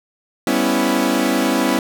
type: chord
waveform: sawtooth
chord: C# half-diminished seventh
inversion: second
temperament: equal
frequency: 196 / 246.9 / 277.2 / 329.6 Hz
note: G3 / B3 / C#4 / E4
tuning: 0 / 0 / 0 / 0 cents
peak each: -20 / -16 / -16 / -17 dBFS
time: 0.47-1.79 s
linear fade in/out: 2 ms
effects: none